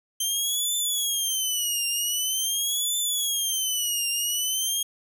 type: tone with vibrato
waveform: 15% pulse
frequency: 3136 Hz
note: G7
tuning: in tune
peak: -17 dBFS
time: 0.2-4.83 s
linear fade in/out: 5 ms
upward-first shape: triangle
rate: 0.45 Hz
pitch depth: 210 cents each way
effects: none